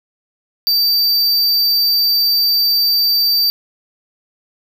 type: tone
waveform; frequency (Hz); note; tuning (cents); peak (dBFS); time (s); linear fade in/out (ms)
square; 4647; D8; -19; -12; 0.67-3.5; 0
effects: none